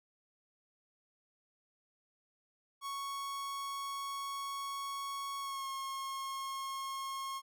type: tone with pitch glide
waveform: 45% pulse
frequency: 1108 to 1081.4 Hz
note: C#6 to C#6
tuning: -1 to -43 cents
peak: -38 dBFS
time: 2.81-7.42 s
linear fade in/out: 50 ms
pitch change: -42 cents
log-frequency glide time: 5.4-5.67 s
effects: none